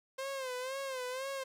sawtooth tone with vibrato, 523.3 Hz, C5, in tune, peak -33 dBFS, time 0.18-1.44 s, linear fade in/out 10 ms, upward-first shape sine, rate 2 Hz, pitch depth 84 cents each way, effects low-pass 12000 Hz 12 dB/octave + 11-bit

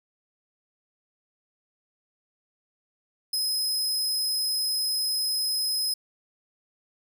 sawtooth tone, 5090 Hz, D#8, 39 cents sharp, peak -22 dBFS, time 3.33-5.94 s, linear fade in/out 5 ms, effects none

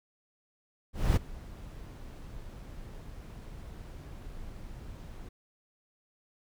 brown noise with ADSR envelope, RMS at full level -23 dBFS, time 0.93-5.29 s, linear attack 230 ms, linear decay 18 ms, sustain -21 dB, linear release 6 ms, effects none

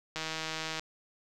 click train, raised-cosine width 0.2 ms, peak -18 dBFS, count 102, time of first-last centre 0.16-0.795 s, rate 159 Hz, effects none

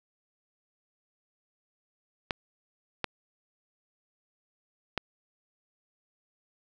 clicks, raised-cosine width 0.3 ms, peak -12 dBFS, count 3, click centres 2.308 / 3.043 / 4.977 s, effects none

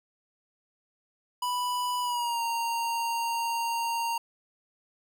square tone with pitch glide, 987.8 to 927 Hz, B5 to A#5, 0 to -10 cents, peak -28 dBFS, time 1.42-4.18 s, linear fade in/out 5 ms, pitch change -110 cents, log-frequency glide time 2.01-2.42 s, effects none

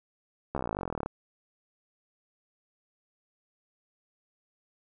slowing click train, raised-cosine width 1 ms, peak -18 dBFS, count 26, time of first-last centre 0.55-1.06 s, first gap 14 ms, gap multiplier 1.03, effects none

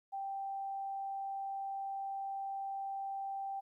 sine tone, 784 Hz, G5, in tune, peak -37 dBFS, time 0.12-3.61 s, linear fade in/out 20 ms, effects 13-bit

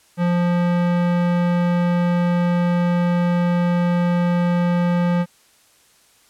square tone with low-pass filter, 175 Hz, F3, 4 cents sharp, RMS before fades -18 dBFS, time 0.17-5.26 s, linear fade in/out 50 ms, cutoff 2200 Hz, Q 0.63, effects white hiss -55 dBFS RMS until 6.29 s + low-pass 11000 Hz 12 dB/octave

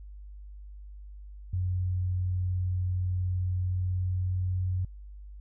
sine tone with pitch glide, 91.3 to 91.94 Hz, F#2 to F#2, -23 to -10 cents, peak -26 dBFS, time 1.53-4.85 s, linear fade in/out 5 ms, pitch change +13 cents, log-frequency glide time 3.42-4.51 s, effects added 50 Hz sine -42 dBFS peak until 5.4 s

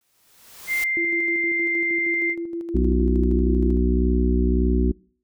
white noise with exponential growth, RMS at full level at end -31 dBFS, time 0.01-0.84 s, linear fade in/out 2 ms, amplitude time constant 180 ms
sine tone, 2093 Hz, C7, in tune, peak -20 dBFS, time 0.67-2.36 s, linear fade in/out 50 ms
sine tone with tremolo, 338.2 Hz, E4, 44 cents sharp, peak -25 dBFS, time 0.97-3.77 s, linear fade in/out 0 ms, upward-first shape square, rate 6.4 Hz, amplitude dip 45%
harmonic tone, 61.74 Hz, B1, in tune, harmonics 1 / 3 / 4 / 5 / 6, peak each -19 / -25 / -24 / -29 / -25 dBFS, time 2.74-4.92 s, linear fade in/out 10 ms
effects noise-tail reverb RT60 0.5 s tail -25 dB re dry

